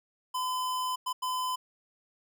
square tone bursts at uneven times, 1015 Hz, B5, 47 cents sharp, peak -30 dBFS, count 3, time 0.34-0.96 / 1.06-1.13 / 1.22-1.56 s, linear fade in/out 10 ms, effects none

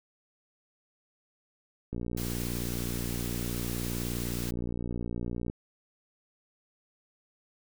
click train, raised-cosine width 3 ms, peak -22 dBFS, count 213, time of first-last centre 1.93-5.499 s, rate 59.4 Hz
white noise, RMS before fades -40 dBFS, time 2.17-4.51 s, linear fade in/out 5 ms
effects none

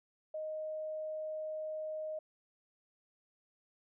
sine tone, 622.3 Hz, D#5, in tune, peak -37 dBFS, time 0.34-2.19 s, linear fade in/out 5 ms, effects none

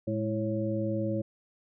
harmonic tone with a mistuned harmonic, 110 Hz, A2, in tune, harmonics 1 / 2 / 3 / 5, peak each -33 / -33 / -33 / -33 dBFS, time 0.07-1.22 s, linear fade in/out 10 ms, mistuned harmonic 2, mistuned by -76 cents, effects none

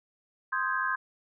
sine chord, Ab major seventh, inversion first, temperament equal, 1046.5 / 1244.5 / 1568 / 1661.2 Hz, C6 / Eb6 / G6 / Ab6, 0 / 0 / 0 / 0 cents, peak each -31 / -35 / -31 / -33 dBFS, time 0.52-0.96 s, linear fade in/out 10 ms, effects none

